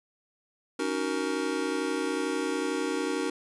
square chord, D# minor seventh, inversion third, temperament just, 280 / 311.1 / 373.4 / 466.7 Hz, C#4 / D#4 / F#4 / A#4, +18 / 0 / +16 / +2 cents, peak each -34 dBFS, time 0.79-3.3 s, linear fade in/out 5 ms, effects resampled to 24000 Hz

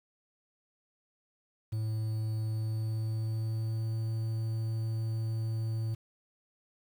triangle tone with pitch glide, 109.7 to 111.68 Hz, A2 to A2, -5 to +26 cents, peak -28 dBFS, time 1.72-5.95 s, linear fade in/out 10 ms, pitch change +31 cents, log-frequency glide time 2.44-3.98 s, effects 9-bit

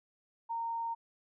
sine tone, 922 Hz, A#5, 19 cents flat, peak -33 dBFS, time 0.49-0.95 s, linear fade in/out 20 ms, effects none

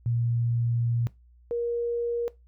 sine tone pair in turn, 118 / 473 Hz, A#2 / A#4, +22 / +25 cents, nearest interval 2 octaves, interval 2403 cents, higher second, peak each -23 / -25 dBFS, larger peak first, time 0.06-1.07 / 1.51-2.28 s, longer first, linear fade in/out 0 ms, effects noise-tail reverb RT60 0.2 s tail -19 dB re dry + added 60 Hz sine -53 dBFS peak until 2.47 s

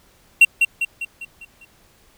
triangle tone with echo, 2740 Hz, F7, 34 cents flat, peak -4 dBFS, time 0.41-0.45 s, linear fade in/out 5 ms, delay 200 ms, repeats 6, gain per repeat -6 dB, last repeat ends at 1.65 s, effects pink hiss -55 dBFS RMS until 2.17 s

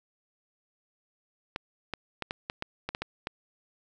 clicks, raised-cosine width 0.3 ms, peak -16 dBFS, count 10, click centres 1.561 / 1.937 / 2.223 / 2.309 / 2.499 / 2.624 / 2.89 / 2.949 / 3.02 / 3.271 s, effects none

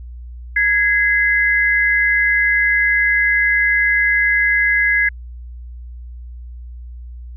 sine tone pair together, 1661.2 / 2050 Hz, G#6 / C7, 0 / -36 cents, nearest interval major third, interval 364 cents, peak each -15 dBFS, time 0.56-5.09 s, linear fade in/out 5 ms, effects added 60 Hz sine -30 dBFS peak until 7.36 s

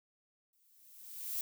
violet noise with exponential growth, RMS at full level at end -35 dBFS, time 0.53-1.41 s, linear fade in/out 2 ms, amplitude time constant 190 ms, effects none

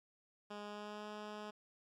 10% pulse tone with pitch glide, 207 to 210.6 Hz, G#3 to G#3, -5 to +24 cents, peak -37 dBFS, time 0.5-1.51 s, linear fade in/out 10 ms, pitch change +29 cents, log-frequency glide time 0.64-1.07 s, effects low-pass 5000 Hz 12 dB/octave + 12-bit

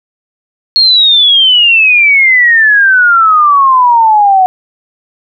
sine exponential sweep, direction down, 4321 to 735 Hz, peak -3 dBFS, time 0.76-4.46 s, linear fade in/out 0 ms, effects none

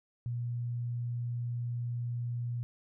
sine tone, 120 Hz, B2, 49 cents flat, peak -32 dBFS, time 0.26-2.63 s, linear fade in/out 0 ms, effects none

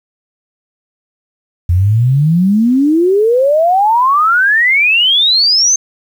sine exponential sweep, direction up, 84 to 6390 Hz, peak -7 dBFS, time 1.69-5.76 s, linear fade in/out 5 ms, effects 7-bit

